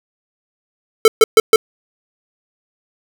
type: tone bursts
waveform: square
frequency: 442.1 Hz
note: A4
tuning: 8 cents sharp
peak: -4 dBFS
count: 4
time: 1.05-1.56 s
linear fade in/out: 2 ms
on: 30 ms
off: 130 ms
effects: none